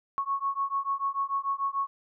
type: beating tone pair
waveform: sine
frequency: 1100 / 1106.8 Hz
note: C#6 / C#6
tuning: -14 / -3 cents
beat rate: 6.8 Hz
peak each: -30 dBFS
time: 0.18-1.87 s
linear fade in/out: 0 ms
effects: none